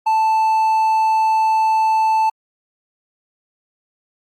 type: tone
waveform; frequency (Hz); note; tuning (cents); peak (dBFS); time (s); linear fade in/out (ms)
triangle; 880; A5; 0; -11; 0.06-2.3; 10
effects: Opus 48 kbps